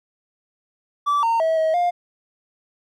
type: tone with pitch steps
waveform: triangle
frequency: 1158 / 917 / 646 / 637 / 705 Hz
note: D6 / A#5 / E5 / D#5 / F5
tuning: -25 / -29 / -35 / +41 / +16 cents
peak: -14 dBFS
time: 1.06-1.91 s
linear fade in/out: 20 ms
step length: 170 ms
effects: tanh soft clip ceiling -10 dBFS